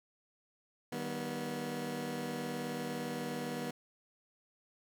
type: chord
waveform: 20% pulse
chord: Eb augmented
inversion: none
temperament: just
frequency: 155.56 / 194.45 / 243.1 Hz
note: Eb3 / G3 / B3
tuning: 0 / -14 / -27 cents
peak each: -38 / -39 / -34 dBFS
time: 0.92-3.71 s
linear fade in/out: 5 ms
effects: none